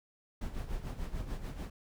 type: noise with tremolo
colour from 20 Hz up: brown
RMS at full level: -36 dBFS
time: 0.41-1.7 s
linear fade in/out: 5 ms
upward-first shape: sine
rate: 6.8 Hz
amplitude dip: 65%
effects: none